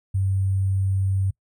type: tone with sample-and-hold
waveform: sine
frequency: 96.2 Hz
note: G2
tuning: 32 cents flat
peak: -19 dBFS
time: 0.14-1.31 s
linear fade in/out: 10 ms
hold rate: 8820 Hz
effects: noise-tail reverb RT60 0.1 s tail -24 dB re dry